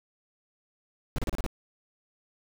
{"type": "noise bursts", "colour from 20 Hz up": "brown", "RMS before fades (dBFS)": -28, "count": 6, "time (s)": [1.16, 1.463], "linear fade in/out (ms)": 0, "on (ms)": 23, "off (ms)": 33, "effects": []}